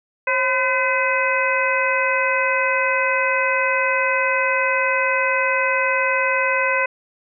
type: harmonic tone with a mistuned harmonic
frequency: 508 Hz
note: B4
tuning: 49 cents sharp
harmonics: 1 / 2 / 3 / 4 / 5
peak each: -23 / -23 / -23 / -23 / -23 dBFS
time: 0.27-6.86 s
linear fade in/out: 5 ms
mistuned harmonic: 1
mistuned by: +91 cents
effects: none